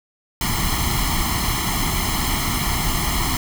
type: noise with comb filter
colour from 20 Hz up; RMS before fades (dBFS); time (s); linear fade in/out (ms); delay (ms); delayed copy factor
pink; -21; 0.41-3.37; 2; 0.96; +0.95
effects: none